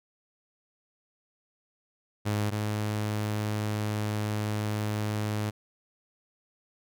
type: tone pair in turn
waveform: sawtooth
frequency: 104.7 / 105.92 Hz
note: G#2 / G#2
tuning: +15 / +35 cents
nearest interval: unison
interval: 20 cents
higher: second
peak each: -22 / -24 dBFS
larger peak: first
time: 2.25-2.51 / 2.51-5.51 s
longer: second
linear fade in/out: 20 ms
effects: none